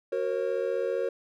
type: chord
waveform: triangle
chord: F# major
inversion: none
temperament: equal with one note detuned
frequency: 370 / 466.2 / 541.7 Hz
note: F#4 / A#4 / C#5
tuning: 0 / 0 / -40 cents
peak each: -31 / -28 / -28 dBFS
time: 0.12-1.09 s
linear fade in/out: 5 ms
effects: none